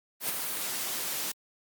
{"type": "noise with ADSR envelope", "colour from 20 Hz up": "white", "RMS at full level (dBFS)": -28, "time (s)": [0.2, 1.32], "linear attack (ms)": 90, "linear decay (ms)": 17, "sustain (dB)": -5, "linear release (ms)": 10, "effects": ["high-pass 150 Hz 12 dB/octave", "Opus 32 kbps"]}